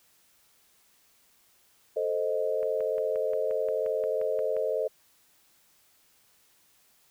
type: chord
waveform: sine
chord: A diminished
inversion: none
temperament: equal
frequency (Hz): 440 / 523.3 / 622.3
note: A4 / C5 / Eb5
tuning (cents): 0 / 0 / 0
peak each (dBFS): -30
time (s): 1.96-4.88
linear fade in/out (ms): 10
type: click train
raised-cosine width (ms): 0.5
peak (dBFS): -31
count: 12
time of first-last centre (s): 2.63-4.567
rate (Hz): 5.68
effects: white hiss -64 dBFS RMS until 7.1 s